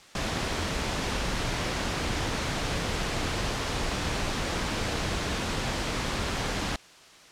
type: noise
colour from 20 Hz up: pink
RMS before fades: -29 dBFS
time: 0.15-6.76 s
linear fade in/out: 2 ms
effects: white hiss -51 dBFS RMS until 7.31 s + low-pass 6000 Hz 12 dB/octave